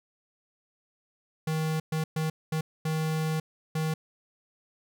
square tone bursts at uneven times, 157.7 Hz, D#3, 24 cents sharp, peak -27 dBFS, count 6, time 1.47-1.8 / 1.92-2.04 / 2.16-2.3 / 2.52-2.61 / 2.85-3.4 / 3.75-3.94 s, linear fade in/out 5 ms, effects none

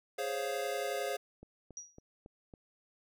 square chord, Db major seventh, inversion second, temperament equal, 415.3 / 523.3 / 554.4 / 698.5 Hz, Ab4 / C5 / Db5 / F5, 0 / 0 / 0 / 0 cents, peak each -40 dBFS, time 0.18-1.17 s, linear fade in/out 10 ms
click train, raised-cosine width 2 ms, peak -37 dBFS, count 5, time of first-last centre 1.43-2.538 s, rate 3.61 Hz
sine tone with exponential decay, 5770 Hz, F#8, 44 cents flat, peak -38 dBFS, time 1.77-2 s, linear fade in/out 1 ms, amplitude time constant 48 ms
effects none

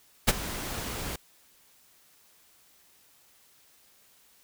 pink noise with ADSR envelope, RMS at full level -18 dBFS, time 0.27-1.16 s, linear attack 19 ms, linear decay 28 ms, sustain -17 dB, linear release 4 ms, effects white hiss -61 dBFS RMS until 4.43 s

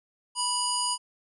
harmonic tone, 979 Hz, B5, 15 cents flat, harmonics 1 / 3 / 5 / 7 / 9 / 10, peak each -30 / -34 / -31 / -36 / -32 / -36 dBFS, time 0.35-0.98 s, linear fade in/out 50 ms, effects none

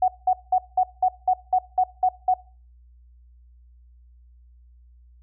sine tone bursts, 740 Hz, F#5, in tune, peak -15 dBFS, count 10, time 0.02-2.34 s, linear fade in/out 5 ms, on 61 ms, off 190 ms, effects noise-tail reverb RT60 0.4 s tail -22 dB re dry + added 60 Hz sine -49 dBFS peak until 5.22 s

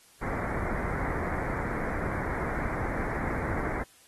pink low-pass noise, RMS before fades -32 dBFS, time 0.21-3.84 s, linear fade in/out 20 ms, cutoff 2200 Hz, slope 96 dB/octave, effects white hiss -58 dBFS RMS until 4.07 s + AAC 32 kbps

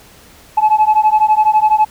sine beating tone pair, 853 / 865 Hz, G#5 / A5, +46 / -30 cents, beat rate 12 Hz, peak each -10 dBFS, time 0.57-1.85 s, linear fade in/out 10 ms, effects tanh soft clip ceiling -4 dBFS + pink hiss -43 dBFS RMS until 1.9 s

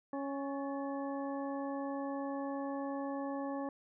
harmonic tone with a mistuned harmonic, 277.2 Hz, C#4, in tune, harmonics 1 / 2 / 3 / 4 / 6, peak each -38 / -41 / -44 / -47 / -55 dBFS, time 0.13-3.69 s, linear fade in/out 2 ms, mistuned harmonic 6, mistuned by +69 cents, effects none

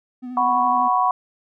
triangle tone with vibrato, 249.6 Hz, B3, 19 cents sharp, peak -27 dBFS, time 0.22-0.89 s, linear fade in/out 20 ms, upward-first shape sine, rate 12 Hz, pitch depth 31 cents each way
sine chord, F# suspended fourth, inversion none, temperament equal, 740 / 987.8 / 1108.7 Hz, F#5 / B5 / C#6, 0 / 0 / 0 cents, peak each -20 dBFS, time 0.37-1.11 s, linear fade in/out 2 ms
effects none

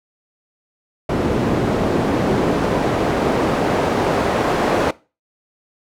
pink noise with band-pass filter sweep, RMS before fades -18 dBFS, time 1.09-4.91 s, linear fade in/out 5 ms, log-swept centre 280 to 570 Hz, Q 0.83, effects noise-tail reverb RT60 0.3 s tail -20 dB re dry

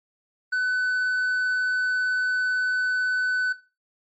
sine tone with hard clipping, 1503 Hz, F#6, 27 cents sharp, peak -22 dBFS, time 0.52-3.53 s, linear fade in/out 10 ms, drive 3 dB, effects noise-tail reverb RT60 0.3 s tail -17 dB re dry + MP3 32 kbps

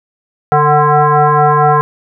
sine tone with frequency modulation, 146.83 Hz, D3, in tune, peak -6 dBFS, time 0.52-1.81 s, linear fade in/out 0 ms, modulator 298 Hz, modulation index 3.9, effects none

